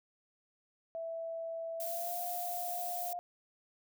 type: tone with pitch glide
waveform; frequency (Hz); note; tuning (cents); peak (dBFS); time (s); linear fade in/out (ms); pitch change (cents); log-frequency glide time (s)
sine; 659.3 to 706.6; E5 to F5; 0 to +20; -37; 0.95-3.19; 0; +120; 1.78-2.18
type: noise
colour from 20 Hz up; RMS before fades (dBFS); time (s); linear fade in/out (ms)
violet; -41; 1.8-3.13; 2
effects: none